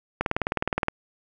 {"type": "click train", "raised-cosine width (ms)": 0.5, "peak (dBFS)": -8, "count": 14, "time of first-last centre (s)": [0.21, 0.884], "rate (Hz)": 19.3, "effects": []}